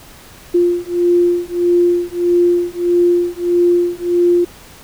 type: beating tone pair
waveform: sine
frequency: 349.2 / 350.8 Hz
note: F4 / F4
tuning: 0 / +8 cents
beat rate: 1.6 Hz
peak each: -14 dBFS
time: 0.54-4.45 s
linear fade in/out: 10 ms
effects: pink hiss -40 dBFS RMS until 4.83 s